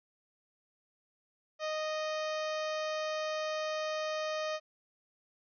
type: harmonic tone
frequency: 620 Hz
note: D#5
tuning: 6 cents flat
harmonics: 1 / 2 / 3 / 4 / 5 / 6 / 7 / 8 / 9 / 10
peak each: -34 / -40 / -44 / -46 / -48 / -50 / -51 / -52 / -53 / -54 dBFS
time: 1.59-4.6 s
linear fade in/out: 50 ms
effects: none